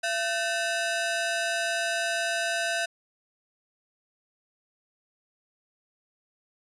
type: ring-modulated tone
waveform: sawtooth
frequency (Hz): 1102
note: C#6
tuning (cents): -11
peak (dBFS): -19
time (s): 0.03-2.86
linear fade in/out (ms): 10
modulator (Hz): 426
effects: resampled to 24000 Hz